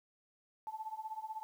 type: tone with tremolo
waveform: sine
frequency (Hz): 874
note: A5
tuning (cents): -12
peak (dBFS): -36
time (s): 0.67-1.43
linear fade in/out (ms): 0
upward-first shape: triangle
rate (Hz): 16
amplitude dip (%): 95
effects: 11-bit